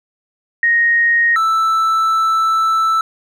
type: tone pair in turn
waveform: sine / triangle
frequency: 1868 / 1320.9 Hz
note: A#6 / E6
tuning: +3 / +3 cents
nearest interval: tritone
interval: 600 cents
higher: first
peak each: -10 / -10 dBFS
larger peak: neither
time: 0.63-1.36 / 1.36-3.01 s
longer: second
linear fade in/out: 2 ms
effects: none